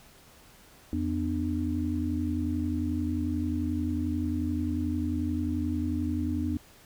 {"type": "tone cluster", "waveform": "sine", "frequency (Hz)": [84.8, 247.8, 299.1], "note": ["E2", "B3", "D4"], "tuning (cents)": [50, 6, 32], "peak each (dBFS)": -31, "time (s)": [0.93, 6.57], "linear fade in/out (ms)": 0, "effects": ["pink hiss -55 dBFS RMS until 6.85 s"]}